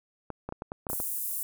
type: clicks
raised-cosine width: 1 ms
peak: -21 dBFS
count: 9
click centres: 0.303 / 0.49 / 0.524 / 0.621 / 0.719 / 0.868 / 0.9 / 0.932 / 1.001 s
type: high-pass noise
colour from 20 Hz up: pink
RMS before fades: -33 dBFS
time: 0.89-1.43 s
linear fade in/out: 0 ms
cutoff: 10000 Hz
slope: 24 dB/octave
effects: none